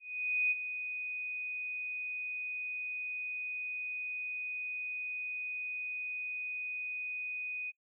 sine tone with ADSR envelope, 2489 Hz, D#7, in tune, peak -26 dBFS, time 0-7.72 s, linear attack 510 ms, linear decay 29 ms, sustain -10 dB, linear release 30 ms, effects noise-tail reverb RT60 0.1 s tail -24 dB re dry

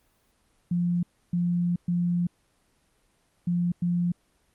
sine tone bursts at uneven times, 174.61 Hz, F3, in tune, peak -22 dBFS, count 5, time 0.71-1.03 / 1.33-1.76 / 1.88-2.27 / 3.47-3.72 / 3.82-4.12 s, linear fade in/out 5 ms, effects pink hiss -67 dBFS RMS until 4.54 s + Opus 24 kbps

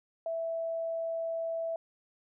sine tone, 659.3 Hz, E5, in tune, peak -31 dBFS, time 0.26-1.76 s, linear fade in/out 2 ms, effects none

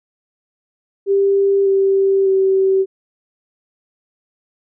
sine tone with pitch steps, 395.2 / 389.5 / 383.9 Hz, G4 / G4 / G4, +14 / -11 / -36 cents, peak -11 dBFS, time 1.06-2.86 s, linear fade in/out 50 ms, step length 600 ms, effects none

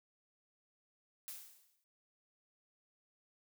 blue noise with exponential decay, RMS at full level -44 dBFS, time 1.28-1.84 s, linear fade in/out 0 ms, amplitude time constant 120 ms, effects noise-tail reverb RT60 0.5 s tail -24 dB re dry

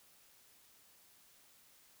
silence, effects white hiss -65 dBFS RMS until 2 s

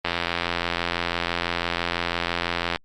click train, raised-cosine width 0.3 ms, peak -7 dBFS, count 234, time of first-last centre 0.05-2.759 s, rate 86 Hz, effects Opus 24 kbps

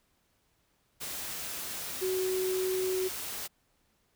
sine tone in noise, 373.1 Hz, F#4, 14 cents sharp, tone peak -28 dBFS, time 2.01-3.09 s, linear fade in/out 20 ms, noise white, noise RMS -38 dBFS, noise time 1-3.48 s, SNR +7 dB, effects pink hiss -72 dBFS RMS until 4.15 s

